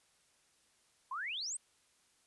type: exponential sweep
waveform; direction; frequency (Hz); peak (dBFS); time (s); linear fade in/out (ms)
sine; up; 977 to 8870; -37; 1.11-1.57; 5
effects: white hiss -71 dBFS RMS until 2.26 s + resampled to 24000 Hz